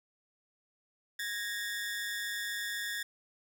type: ring-modulated tone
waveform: sawtooth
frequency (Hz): 1756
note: A6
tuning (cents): -4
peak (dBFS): -28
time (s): 1.19-3.03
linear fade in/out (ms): 5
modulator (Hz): 104
effects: none